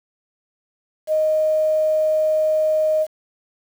sine tone with quantisation, 622.3 Hz, D#5, in tune, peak -15 dBFS, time 1.07-3.07 s, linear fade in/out 50 ms, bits 7, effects none

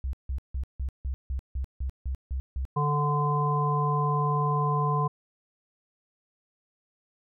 sine tone bursts, 65.8 Hz, C2, 10 cents sharp, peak -27 dBFS, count 11, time 0.04-2.652 s, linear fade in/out 0 ms, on 92 ms, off 160 ms
harmonic tone, 146.83 Hz, D3, in tune, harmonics 1 / 3 / 5 / 7, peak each -25 / -33 / -35 / -27 dBFS, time 2.76-5.08 s, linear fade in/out 10 ms
effects none

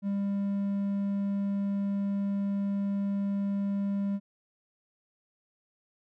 triangle tone, 199.4 Hz, G3, 30 cents sharp, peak -25 dBFS, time 0.02-4.2 s, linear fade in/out 50 ms, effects none

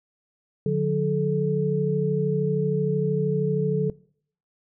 sine tone cluster, 147.9 / 180.9 / 432.6 Hz, D3 / F#3 / A4, +13 / -39 / -29 cents, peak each -25 dBFS, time 0.66-3.9 s, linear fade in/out 2 ms, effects noise-tail reverb RT60 0.6 s tail -23 dB re dry

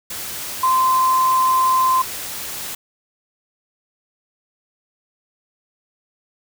sine tone in noise, 1037 Hz, C6, 16 cents flat, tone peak -13 dBFS, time 0.63-2.02 s, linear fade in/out 5 ms, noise white, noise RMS -29 dBFS, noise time 0.1-2.75 s, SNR +13 dB, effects none

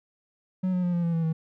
triangle tone with pitch steps, 185.4 / 181.06 / 176.82 / 172.68 / 168.64 / 164.7 / 160.84 Hz, F#3 / F#3 / F3 / F3 / E3 / E3 / E3, +4 / -37 / +22 / -19 / +40 / -1 / -42 cents, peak -21 dBFS, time 0.63-1.33 s, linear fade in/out 10 ms, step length 100 ms, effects none

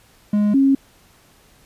triangle / sine tone pair in turn, 207.7 / 272.2 Hz, G#3 / C#4, 0 / -31 cents, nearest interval perfect fourth, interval 469 cents, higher second, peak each -12 / -11 dBFS, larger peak second, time 0.33-0.54 / 0.54-0.75 s, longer neither, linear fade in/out 5 ms, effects pink hiss -53 dBFS RMS until 1.65 s + resampled to 32000 Hz

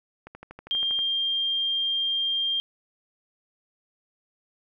click train, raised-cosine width 0.5 ms, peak -26 dBFS, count 10, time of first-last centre 0.27-0.99 s, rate 12.5 Hz
sine tone, 3196 Hz, G7, 33 cents sharp, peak -23 dBFS, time 0.71-2.6 s, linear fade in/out 0 ms
effects none

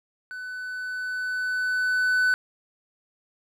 triangle tone with level ramp, 1500 Hz, F#6, 23 cents sharp, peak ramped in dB -32 to -16 dBFS, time 0.31-2.34 s, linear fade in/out 0 ms, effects none

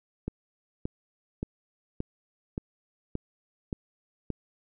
click train, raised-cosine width 3 ms, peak -18 dBFS, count 8, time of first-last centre 0.28-4.303 s, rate 1.74 Hz, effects none

